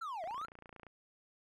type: linear two-way sweep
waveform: triangle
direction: down then up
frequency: 1396.9 to 616 to 1396.9 Hz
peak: -37 dBFS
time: 0.01-0.46 s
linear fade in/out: 10 ms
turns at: 0.24 s
type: click train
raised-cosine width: 0.5 ms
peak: -37 dBFS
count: 19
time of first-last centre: 0.24-0.867 s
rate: 28.7 Hz
effects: none